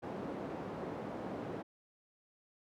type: band-pass noise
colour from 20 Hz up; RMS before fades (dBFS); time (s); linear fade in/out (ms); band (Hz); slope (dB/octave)
white; -42; 0.02-1.63; 20; 140 to 520; 12
effects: none